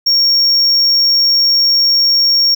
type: tone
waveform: triangle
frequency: 5540 Hz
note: F8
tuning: 15 cents flat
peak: -7 dBFS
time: 0.06-2.55 s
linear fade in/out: 10 ms
effects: none